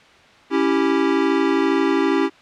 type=chord; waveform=square; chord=C# diminished; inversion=none; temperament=equal; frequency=277.2 / 329.6 / 392 Hz; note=C#4 / E4 / G4; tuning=0 / 0 / 0 cents; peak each=-21 dBFS; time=0.5-2.3 s; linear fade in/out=50 ms; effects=white hiss -48 dBFS RMS until 2.41 s + low-pass 3000 Hz 12 dB/octave